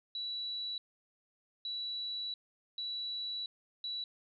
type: tone bursts at uneven times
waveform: sine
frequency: 3933 Hz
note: B7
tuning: 8 cents flat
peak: -36 dBFS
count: 4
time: 0.15-0.78 / 1.65-2.34 / 2.78-3.46 / 3.84-4.04 s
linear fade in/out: 2 ms
effects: none